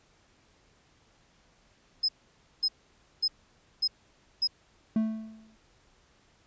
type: tone bursts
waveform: sine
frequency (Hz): 5100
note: D#8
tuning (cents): +42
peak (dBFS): -23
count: 5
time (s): 2.03-4.475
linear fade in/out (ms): 10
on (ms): 57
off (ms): 540
type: tone with exponential decay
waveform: triangle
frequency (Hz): 220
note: A3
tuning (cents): 0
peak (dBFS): -19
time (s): 4.96-5.56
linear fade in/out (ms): 2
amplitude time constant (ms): 130
effects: pink hiss -64 dBFS RMS until 6.46 s + resampled to 16000 Hz